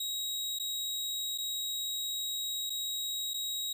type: tone with dropouts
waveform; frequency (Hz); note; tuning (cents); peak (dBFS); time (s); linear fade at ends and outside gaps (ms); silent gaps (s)
sawtooth; 3813; A#7; +38; -30; 0-3.73; 5; 0.588-0.597 / 1.378-1.383 / 2.697-2.702 / 3.336-3.341
effects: none